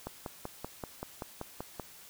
click train, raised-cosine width 1 ms, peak -23 dBFS, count 10, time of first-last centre 0.07-1.797 s, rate 5.21 Hz, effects white hiss -53 dBFS RMS until 2.09 s

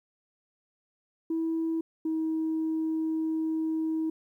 sine tone pair in turn, 325.8 / 318.9 Hz, E4 / D#4, -20 / +43 cents, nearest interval unison, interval 37 cents, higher first, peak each -25 dBFS, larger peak neither, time 1.3-1.81 / 2.05-4.1 s, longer second, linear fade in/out 5 ms, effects tanh soft clip ceiling -23 dBFS + 11-bit

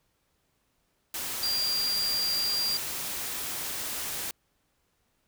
sine tone in noise, 4758 Hz, D8, 22 cents sharp, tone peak -26 dBFS, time 1.43-2.77 s, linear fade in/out 2 ms, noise white, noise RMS -34 dBFS, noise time 1.14-4.31 s, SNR +5 dB, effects pink hiss -73 dBFS RMS until 5.27 s

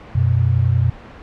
sine tone pair together, 92.7 / 123.74 Hz, F#2 / B2, +4 / +4 cents, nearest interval perfect fourth, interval 500 cents, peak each -16 / -15 dBFS, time 0.15-0.9 s, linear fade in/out 5 ms, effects pink hiss -38 dBFS RMS until 1.22 s + low-pass 2000 Hz 12 dB/octave

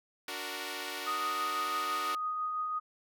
5% pulse chord, D augmented, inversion none, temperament equal, 293.7 / 370 / 466.2 Hz, D4 / F#4 / A#4, 0 / 0 / 0 cents, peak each -31 / -29 / -30 dBFS, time 0.28-2.15 s, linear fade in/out 2 ms
sine tone with tremolo, 1244.5 Hz, D#6, in tune, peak -30 dBFS, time 1.06-2.8 s, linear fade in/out 20 ms, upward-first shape triangle, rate 6 Hz, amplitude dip 30%
effects none

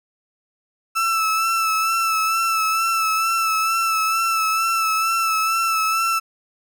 35% pulse tone with vibrato, 1321 Hz, E6, 3 cents sharp, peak -16 dBFS, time 0.95-6.2 s, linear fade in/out 20 ms, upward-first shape sine, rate 2.2 Hz, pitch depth 31 cents each way, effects none

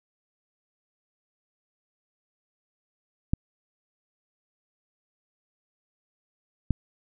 clicks, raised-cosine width 5 ms, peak -10 dBFS, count 2, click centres 3.335 / 6.707 s, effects none

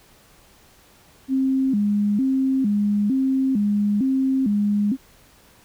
sine tone with vibrato, 233.7 Hz, A#3, 5 cents sharp, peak -17 dBFS, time 1.28-4.97 s, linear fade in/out 50 ms, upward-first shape square, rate 1.1 Hz, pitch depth 220 cents each way, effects pink hiss -53 dBFS RMS until 5.64 s

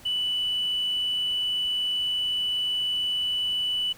triangle tone with tanh clipping, 2973 Hz, F#7, 8 cents sharp, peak -24 dBFS, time 0.05-3.93 s, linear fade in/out 10 ms, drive 4 dB, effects pink hiss -50 dBFS RMS until 3.97 s

